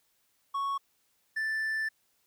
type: tone pair in turn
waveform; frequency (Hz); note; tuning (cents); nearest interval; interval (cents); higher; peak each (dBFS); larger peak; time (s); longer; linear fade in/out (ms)
triangle; 1108.7 / 1763.6; C#6 / A6; 0 / +4; minor sixth; 804; second; -27; neither; 0.54-0.78 / 1.36-1.89; second; 10
effects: white hiss -72 dBFS RMS until 2.26 s